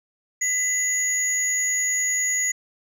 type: tone pair together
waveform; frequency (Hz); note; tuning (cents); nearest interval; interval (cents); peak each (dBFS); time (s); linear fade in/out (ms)
sine; 2004 / 6795; B6 / G#8; +25 / +39; octave + major sixth; 2114; -23 / -20; 0.41-2.52; 10
effects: tanh soft clip ceiling -17 dBFS